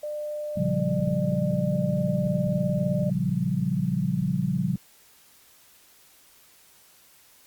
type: tone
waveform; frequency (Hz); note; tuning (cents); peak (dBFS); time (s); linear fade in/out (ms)
sine; 598; D5; +31; -29; 0.03-3.1; 5
type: chord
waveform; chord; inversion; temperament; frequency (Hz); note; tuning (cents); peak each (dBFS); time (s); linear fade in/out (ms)
sine; G half-diminished seventh; first; just; 117.6 / 141.12 / 176.4 / 196; Bb2 / Db3 / F3 / G3; +16 / +31 / +18 / 0; -32 / -28 / -26 / -29; 0.57-4.76; 5
type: clicks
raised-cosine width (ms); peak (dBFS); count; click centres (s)
5; -28; 5; 1.001 / 1.074 / 2.468 / 2.702 / 3.292
effects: white hiss -56 dBFS RMS until 7.46 s + Opus 48 kbps